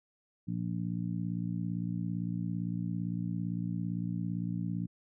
harmonic tone, 57.7 Hz, A#1, 17 cents flat, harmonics 2 / 3 / 4 / 5, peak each -37 / -34 / -41 / -42 dBFS, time 0.47-4.87 s, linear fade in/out 20 ms, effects none

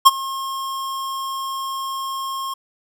square tone with ADSR envelope, 1075 Hz, C6, 47 cents sharp, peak -4 dBFS, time 0.05-2.54 s, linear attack 18 ms, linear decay 31 ms, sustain -21 dB, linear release 7 ms, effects none

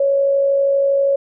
sine tone with amplitude modulation, 554.4 Hz, C#5, in tune, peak -11 dBFS, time 0-1.16 s, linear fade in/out 5 ms, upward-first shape sine, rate 52.5 Hz, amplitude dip 30%, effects none

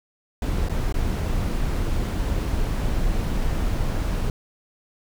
brown noise with dropouts, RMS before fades -23 dBFS, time 0.42-4.3 s, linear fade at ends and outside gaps 2 ms, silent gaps 0.687-0.695 / 0.925-0.941 s, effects none

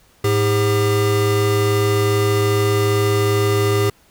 square tone pair together, 106.4 / 401.7 Hz, G#2 / G4, +42 / +42 cents, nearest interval octave + major seventh, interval 2300 cents, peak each -18 dBFS, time 0.24-3.9 s, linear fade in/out 5 ms, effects pink hiss -54 dBFS RMS until 4.1 s

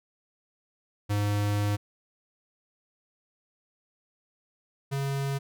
square tone pair in turn, 103 / 138.17 Hz, G#2 / C#3, -14 / -5 cents, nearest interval perfect fourth, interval 509 cents, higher second, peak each -25 / -28 dBFS, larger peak first, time 1.09-1.77 / 4.91-5.39 s, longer first, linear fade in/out 20 ms, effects none

